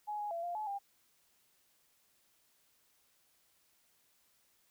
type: tone with pitch steps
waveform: sine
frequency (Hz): 839 / 831 / 677 / 698 / 855 / 799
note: G#5 / G#5 / E5 / F5 / A5 / G5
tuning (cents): +17 / +1 / +46 / -1 / -50 / +33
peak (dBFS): -36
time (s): 0.07-0.79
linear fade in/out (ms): 20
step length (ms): 120
effects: white hiss -72 dBFS RMS until 4.7 s